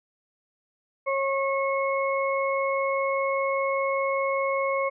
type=harmonic tone; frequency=545 Hz; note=C#5; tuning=29 cents flat; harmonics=1 / 2 / 4; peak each=-25 / -28 / -31 dBFS; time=1.06-4.9 s; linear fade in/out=20 ms; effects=none